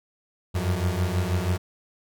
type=beating tone pair; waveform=35% pulse; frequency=87.31 / 93.51 Hz; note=F2 / F#2; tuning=0 / +19 cents; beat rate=6.2 Hz; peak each=-24 dBFS; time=0.54-1.58 s; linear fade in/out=20 ms; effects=none